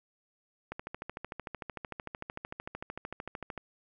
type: click train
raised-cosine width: 0.5 ms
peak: -23 dBFS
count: 39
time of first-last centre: 0.72-3.577 s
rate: 13.3 Hz
effects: none